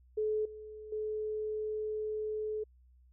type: tone with level steps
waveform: sine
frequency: 429.3 Hz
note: A4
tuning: 43 cents flat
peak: -29 / -44 / -33 dBFS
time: 0.17-2.64 s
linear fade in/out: 10 ms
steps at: 0.45 / 0.92 s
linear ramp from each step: 5 ms
effects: added 62 Hz sine -59 dBFS peak until 3.12 s